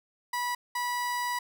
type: tone pair in turn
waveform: 30% pulse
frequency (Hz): 977 / 977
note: B5 / B5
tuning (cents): -19 / -19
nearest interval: unison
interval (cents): 0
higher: neither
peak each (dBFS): -26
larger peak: neither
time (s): 0.33-0.55 / 0.75-1.39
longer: second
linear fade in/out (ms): 5
effects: none